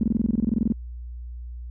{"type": "tone bursts", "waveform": "sine", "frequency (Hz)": 222, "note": "A3", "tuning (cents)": 16, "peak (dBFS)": -17, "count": 16, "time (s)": [0.01, 0.723], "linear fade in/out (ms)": 2, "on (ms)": 23, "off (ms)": 23, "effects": ["added 60 Hz sine -33 dBFS peak until 1.7 s"]}